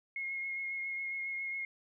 sine tone with vibrato, 2157 Hz, C#7, 48 cents flat, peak -35 dBFS, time 0.16-1.65 s, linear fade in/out 2 ms, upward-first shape triangle, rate 7.3 Hz, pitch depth 19 cents each way, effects none

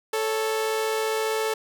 sawtooth tone pair together, 439.4 / 554.4 Hz, A4 / C#5, -2 / 0 cents, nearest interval major third, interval 402 cents, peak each -20 / -29 dBFS, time 0.13-1.54 s, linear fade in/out 5 ms, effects none

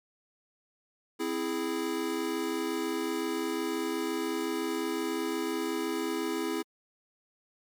square chord, C augmented, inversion none, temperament equal, 261.6 / 329.6 / 415.3 Hz, C4 / E4 / G#4, 0 / 0 / 0 cents, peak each -37 / -33 / -35 dBFS, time 1.19-6.63 s, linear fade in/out 20 ms, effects MP3 96 kbps

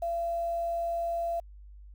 sine tone with quantisation, 680 Hz, F5, 46 cents flat, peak -28 dBFS, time 0.02-1.4 s, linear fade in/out 5 ms, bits 9, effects added 50 Hz sine -46 dBFS peak until 1.94 s

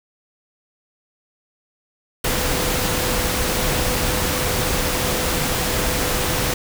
sine tone in noise, 501 Hz, B4, 25 cents sharp, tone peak -29 dBFS, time 2.24-6.54 s, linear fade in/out 5 ms, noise pink, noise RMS -21 dBFS, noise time 2.24-6.54 s, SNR -11 dB, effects none

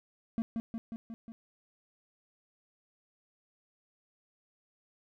triangle tone with echo, 227.7 Hz, A#3, 40 cents flat, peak -26 dBFS, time 0.38-0.42 s, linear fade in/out 0 ms, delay 180 ms, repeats 5, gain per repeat -3 dB, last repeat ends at 1.32 s, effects none

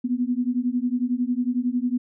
sine beating tone pair, 241.4 / 252.4 Hz, B3 / B3, -39 / +38 cents, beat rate 11 Hz, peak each -24 / -24 dBFS, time 0.04-1.98 s, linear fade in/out 10 ms, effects none

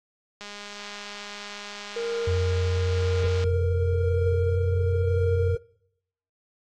click train, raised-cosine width 0.2 ms, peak -22 dBFS, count 622, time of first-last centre 0.41-3.439 s, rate 205 Hz
triangle tone with tremolo, 466.2 Hz, A#4, in tune, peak -23 dBFS, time 1.96-5.57 s, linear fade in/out 5 ms, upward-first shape triangle, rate 0.98 Hz, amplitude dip 40%
sine tone with pitch glide, 88.6 to 90.72 Hz, F2 to F#2, +25 to -34 cents, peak -22 dBFS, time 2.27-5.55 s, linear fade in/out 5 ms, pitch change +41 cents, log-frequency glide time 4.12-4.71 s
effects noise-tail reverb RT60 0.8 s tail -23 dB re dry + AAC 32 kbps

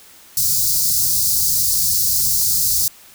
white band-stop noise, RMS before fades -17 dBFS, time 0.37-2.88 s, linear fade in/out 2 ms, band 170 to 4400 Hz, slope 48 dB/octave, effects white hiss -45 dBFS RMS until 3.14 s

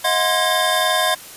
square tone cluster, 631 / 722 / 1044 / 1640 / 3587 Hz, D#5 / F#5 / C6 / G#6 / A7, +24 / -43 / -4 / -22 / +33 cents, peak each -23 dBFS, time 0.04-1.15 s, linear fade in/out 10 ms, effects white hiss -38 dBFS RMS until 1.36 s + resampled to 32000 Hz

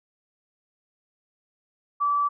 sine tone, 1156 Hz, D6, 28 cents flat, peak -20 dBFS, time 2-2.29 s, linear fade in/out 20 ms, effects none

